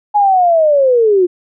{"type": "linear sweep", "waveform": "sine", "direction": "down", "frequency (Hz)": [842, 346.4], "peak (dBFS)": -7, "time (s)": [0.14, 1.27], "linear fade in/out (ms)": 20, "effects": []}